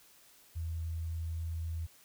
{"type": "tone", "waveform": "sine", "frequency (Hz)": 82, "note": "E2", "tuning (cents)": -9, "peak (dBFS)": -34, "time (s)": [0.55, 1.87], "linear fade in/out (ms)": 20, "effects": ["white hiss -61 dBFS RMS until 2.04 s"]}